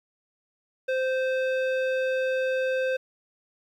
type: tone with low-pass filter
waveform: square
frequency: 520 Hz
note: C5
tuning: 11 cents flat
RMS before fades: -26 dBFS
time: 0.88-2.97 s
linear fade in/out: 10 ms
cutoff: 2500 Hz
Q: 1.1
effects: 10-bit